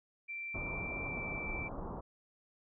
sine tone with pitch glide, 2349 to 2335 Hz, D7 to D7, 0 to -11 cents, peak -39 dBFS, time 0.28-1.69 s, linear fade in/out 20 ms, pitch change -11 cents, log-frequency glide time 1.1-1.17 s
pink low-pass noise, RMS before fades -42 dBFS, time 0.54-2.01 s, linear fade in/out 10 ms, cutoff 1200 Hz, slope 48 dB/octave
effects none

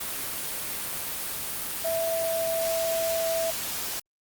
sine tone in noise, 659.3 Hz, E5, in tune, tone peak -25 dBFS, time 1.84-3.51 s, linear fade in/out 10 ms, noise white, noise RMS -32 dBFS, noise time 0-4 s, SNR +4 dB, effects Opus 32 kbps

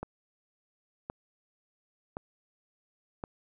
click train, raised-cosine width 1 ms, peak -22 dBFS, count 4, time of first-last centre 0.03-3.239 s, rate 0.935 Hz, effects none

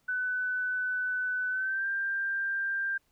sine tone with pitch glide, 1501 to 1586.6 Hz, F#6 to G6, +24 to +20 cents, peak -28 dBFS, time 0.08-2.98 s, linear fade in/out 10 ms, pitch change +96 cents, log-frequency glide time 1.49-1.87 s, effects pink hiss -72 dBFS RMS until 3.11 s

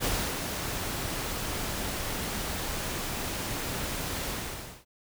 pink noise with ADSR envelope, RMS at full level -28 dBFS, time 0-4.85 s, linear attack 39 ms, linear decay 320 ms, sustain -5 dB, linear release 560 ms, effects none

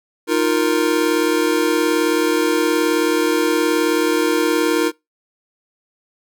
square chord, Eb suspended second, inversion none, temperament just, 311.1 / 350 / 466.7 Hz, Eb4 / F4 / Bb4, 0 / +4 / +2 cents, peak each -20 dBFS, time 0.27-4.92 s, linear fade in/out 50 ms, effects noise-tail reverb RT60 0.2 s tail -24 dB re dry

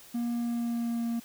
triangle tone with pitch glide, 237.3 to 233 Hz, A#3 to A#3, +31 to -1 cents, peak -26 dBFS, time 0.14-1.2 s, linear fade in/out 10 ms, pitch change -32 cents, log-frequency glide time 0.32-1.08 s, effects white hiss -52 dBFS RMS until 1.24 s

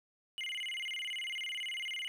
triangle tone with vibrato, 2489 Hz, D#7, in tune, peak -35 dBFS, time 0.38-2.08 s, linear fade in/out 0 ms, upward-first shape square, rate 18 Hz, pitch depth 290 cents each way, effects 12-bit

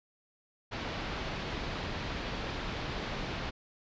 pink low-pass noise, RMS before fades -37 dBFS, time 0.71-3.51 s, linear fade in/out 20 ms, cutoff 4400 Hz, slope 24 dB/octave, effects resampled to 16000 Hz

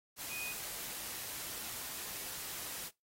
sine tone in noise, 2489 Hz, D#7, in tune, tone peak -40 dBFS, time 0.29-0.55 s, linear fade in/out 50 ms, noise white, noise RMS -43 dBFS, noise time 0.16-2.91 s, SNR 0 dB, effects noise-tail reverb RT60 0.2 s tail -22 dB re dry + AAC 48 kbps

